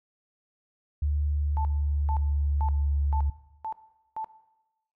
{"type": "tone with pitch glide", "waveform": "sine", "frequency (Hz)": [73.42, 71.17], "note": ["D2", "C#2"], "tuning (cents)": [0, 46], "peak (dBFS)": -23, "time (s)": [1.02, 3.3], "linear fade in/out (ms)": 5, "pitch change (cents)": -54, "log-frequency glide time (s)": [1.26, 3.19]}
{"type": "tone bursts", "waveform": "sine", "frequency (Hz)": 880, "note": "A5", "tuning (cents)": 0, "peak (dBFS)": -30, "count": 6, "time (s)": [1.57, 4.244], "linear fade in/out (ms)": 0, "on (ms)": 79, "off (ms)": 440}
{"effects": ["noise-tail reverb RT60 1.0 s tail -17 dB re dry"]}